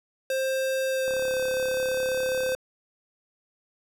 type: tone with pitch glide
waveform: square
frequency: 528 to 516.2 Hz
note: C5 to C5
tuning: +16 to -23 cents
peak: -25 dBFS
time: 0.3-2.55 s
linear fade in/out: 2 ms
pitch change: -39 cents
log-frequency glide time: 0.88-1.39 s
type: click train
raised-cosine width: 1 ms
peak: -26 dBFS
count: 52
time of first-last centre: 1.08-2.55 s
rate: 34.7 Hz
effects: none